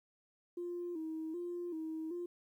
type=tone with vibrato; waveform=sine; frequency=333.8 Hz; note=E4; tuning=22 cents sharp; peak=-37 dBFS; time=0.57-2.26 s; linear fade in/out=5 ms; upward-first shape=square; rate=1.3 Hz; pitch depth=82 cents each way; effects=tanh soft clip ceiling -34 dBFS + 12-bit